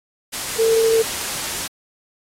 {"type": "tone in noise", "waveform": "sine", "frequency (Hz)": 450.9, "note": "A4", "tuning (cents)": 42, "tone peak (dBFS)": -13, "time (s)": [0.58, 1.03], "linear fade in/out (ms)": 20, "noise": "white", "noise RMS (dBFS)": -25, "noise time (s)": [0.32, 1.68], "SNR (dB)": 9, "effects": ["low-pass 11000 Hz 12 dB/octave", "AAC 48 kbps"]}